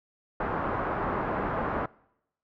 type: low-pass noise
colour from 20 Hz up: white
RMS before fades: -30 dBFS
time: 0.4-1.86 s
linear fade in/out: 5 ms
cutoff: 1300 Hz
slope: 24 dB/octave
effects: noise-tail reverb RT60 0.8 s tail -23 dB re dry